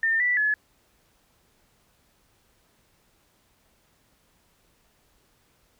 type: tone with pitch steps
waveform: sine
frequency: 1807 / 1967 / 1708 Hz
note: A6 / B6 / G#6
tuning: +46 / -7 / +48 cents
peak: -20 dBFS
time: 0.03-0.54 s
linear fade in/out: 2 ms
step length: 170 ms
effects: pink hiss -65 dBFS RMS until 5.79 s